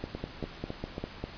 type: two click trains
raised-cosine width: 2 ms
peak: -21 / -20 dBFS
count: 4 / 7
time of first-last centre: 0.15-0.981 / 0.04-1.24 s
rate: 3.61 / 5 Hz
effects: pink hiss -46 dBFS RMS until 1.37 s + resampled to 11025 Hz